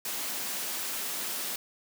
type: high-pass noise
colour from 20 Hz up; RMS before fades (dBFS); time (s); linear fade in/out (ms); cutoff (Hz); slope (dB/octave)
white; -34; 0.05-1.56; 2; 170; 24
effects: none